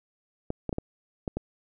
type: clicks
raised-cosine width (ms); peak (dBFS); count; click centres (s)
2; -16; 6; 0.504 / 0.693 / 0.728 / 0.784 / 1.278 / 1.37
effects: none